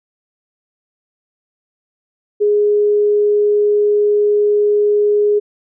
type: tone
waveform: sine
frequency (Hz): 415.3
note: G#4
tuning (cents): 0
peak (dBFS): -10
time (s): 2.4-5.4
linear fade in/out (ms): 20
effects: none